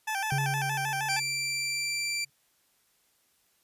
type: tone with vibrato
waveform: 20% pulse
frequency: 825 Hz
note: G#5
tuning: 12 cents flat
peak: -24 dBFS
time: 0.07-1.2 s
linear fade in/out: 10 ms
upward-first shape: square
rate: 6.4 Hz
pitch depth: 90 cents each way
type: tone with exponential decay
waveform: triangle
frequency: 138.59 Hz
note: C#3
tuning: in tune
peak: -24 dBFS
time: 0.32-2.3 s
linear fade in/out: 2 ms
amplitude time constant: 430 ms
type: tone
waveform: 20% pulse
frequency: 2349 Hz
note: D7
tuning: in tune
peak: -24 dBFS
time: 1.09-2.25 s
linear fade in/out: 10 ms
effects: white hiss -69 dBFS RMS until 3.63 s + resampled to 32000 Hz